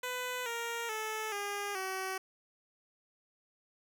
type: tone with pitch steps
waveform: 10% pulse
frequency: 500 / 466.5 / 435.3 / 406.1 / 378.9 Hz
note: B4 / A#4 / A4 / G#4 / F#4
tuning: +21 / +1 / -19 / -39 / +41 cents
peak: -27 dBFS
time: 0.03-2.18 s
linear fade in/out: 5 ms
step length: 430 ms
effects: none